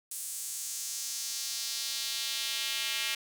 square tone with high-pass filter sweep, 125.6 Hz, B2, 30 cents sharp, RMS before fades -35 dBFS, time 0.11-3.15 s, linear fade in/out 5 ms, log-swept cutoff 8900 to 2600 Hz, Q 1.7, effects none

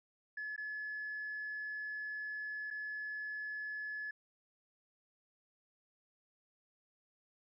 sine tone with dropouts, 1711 Hz, A6, 49 cents flat, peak -38 dBFS, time 0.37-4.11 s, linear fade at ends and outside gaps 5 ms, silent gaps 0.563-0.578 / 2.704-2.709 s, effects tanh soft clip ceiling -35 dBFS

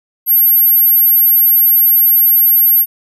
sine tone, 12590 Hz, G9, 6 cents sharp, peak -6 dBFS, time 0.26-2.86 s, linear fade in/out 50 ms, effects none

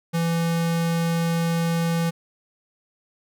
square tone, 167.2 Hz, E3, 25 cents sharp, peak -21 dBFS, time 0.13-2.11 s, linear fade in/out 20 ms, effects none

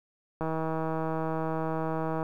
click train, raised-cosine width 1 ms, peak -18 dBFS, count 292, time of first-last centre 0.41-2.229 s, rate 160 Hz, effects 10-bit

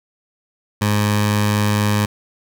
15% pulse tone with notch filter, 104.2 Hz, G#2, 6 cents sharp, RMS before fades -17 dBFS, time 0.81-2.06 s, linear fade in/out 10 ms, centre 350 Hz, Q 1.3, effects none

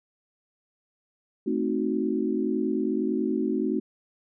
sine chord, A diminished seventh, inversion none, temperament equal, 220 / 261.6 / 311.1 / 370 Hz, A3 / C4 / Eb4 / Gb4, 0 / 0 / 0 / 0 cents, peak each -29 dBFS, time 1.46-3.8 s, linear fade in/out 10 ms, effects none

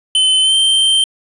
square tone with pitch glide, 3054 to 3129 Hz, G7 to G7, -46 to -4 cents, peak -10 dBFS, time 0.15-1.04 s, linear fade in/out 2 ms, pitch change +42 cents, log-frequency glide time 0.42-0.55 s, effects resampled to 24000 Hz + 8-bit

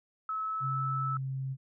sine tone with pitch glide, 1295 to 1309.3 Hz, E6 to E6, -31 to -12 cents, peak -31 dBFS, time 0.29-1.17 s, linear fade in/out 2 ms, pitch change +19 cents, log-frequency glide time 0.4-0.81 s
sine tone, 133.4 Hz, C3, 34 cents sharp, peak -32 dBFS, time 0.6-1.57 s, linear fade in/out 50 ms
effects none

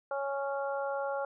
harmonic tone, 277.2 Hz, C#4, in tune, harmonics 2 / 3 / 4 / 5, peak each -33 / -37 / -43 / -40 dBFS, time 0.11-1.25 s, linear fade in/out 2 ms, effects none

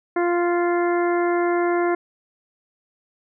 harmonic tone, 348.3 Hz, F4, 5 cents flat, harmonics 1 / 2 / 3 / 4 / 5 / 6, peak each -19 / -25 / -29 / -31 / -33 / -35 dBFS, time 0.16-1.95 s, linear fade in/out 5 ms, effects none

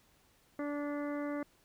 harmonic tone, 290.6 Hz, D4, 18 cents flat, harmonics 1 / 2 / 3 / 4 / 5 / 6 / 7, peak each -36 / -40 / -51 / -47 / -51 / -53 / -52 dBFS, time 0.59-1.43 s, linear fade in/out 2 ms, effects pink hiss -68 dBFS RMS until 1.64 s

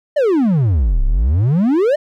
triangle exponential two-way sweep, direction down then up, 625 to 30.87 to 625 Hz, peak -9 dBFS, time 0.16-1.96 s, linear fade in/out 10 ms, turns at 1.04 s, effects none

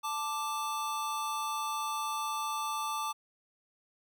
square tone pair together, 880 / 1175.7 Hz, A5 / D6, 0 / +2 cents, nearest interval perfect fourth, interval 502 cents, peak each -37 / -35 dBFS, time 0.03-3.13 s, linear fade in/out 20 ms, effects none

